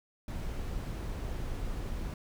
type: noise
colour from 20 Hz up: brown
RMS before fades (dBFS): -36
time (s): 0.28-2.14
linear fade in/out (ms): 2
effects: none